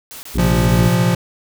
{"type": "noise bursts", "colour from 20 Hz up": "white", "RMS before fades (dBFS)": -34, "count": 6, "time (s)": [0.11, 0.95], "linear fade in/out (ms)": 0, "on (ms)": 120, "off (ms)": 24}
{"type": "harmonic tone", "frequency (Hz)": 57.6, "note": "A#1", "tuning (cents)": -20, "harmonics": [1, 2, 3, 4, 5, 6, 7], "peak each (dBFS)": [-19, -27, -30, -25, -29, -32, -30], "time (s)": [0.34, 0.89], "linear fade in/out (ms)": 20}
{"type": "chord", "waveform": "square", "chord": "Bb suspended second", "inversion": "none", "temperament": "equal", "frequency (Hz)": [116.54, 130.81, 174.61], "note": ["Bb2", "C3", "F3"], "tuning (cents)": [0, 0, 0], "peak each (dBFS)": [-18, -21, -16], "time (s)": [0.38, 1.15], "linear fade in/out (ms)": 5}
{"effects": []}